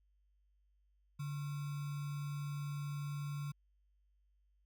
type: tone with sample-and-hold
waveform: sine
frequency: 144.4 Hz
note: D3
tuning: 29 cents flat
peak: -38 dBFS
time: 1.19-3.52 s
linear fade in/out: 10 ms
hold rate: 1225 Hz
effects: added 50 Hz sine -70 dBFS peak until 4.65 s